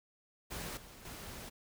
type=noise with level steps; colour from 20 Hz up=pink; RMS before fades=-42 / -54 / -47 dBFS; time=0.5-1.5 s; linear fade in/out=20 ms; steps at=0.77 / 1.05 s; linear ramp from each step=2 ms; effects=none